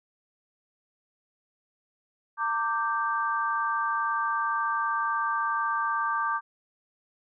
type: chord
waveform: sine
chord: G minor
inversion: first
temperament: equal with one note detuned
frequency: 911 / 1174.7 / 1568 Hz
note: Bb5 / D6 / G6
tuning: -40 / 0 / 0 cents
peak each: -31 / -27 / -31 dBFS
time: 2.37-6.41 s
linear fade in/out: 50 ms
effects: none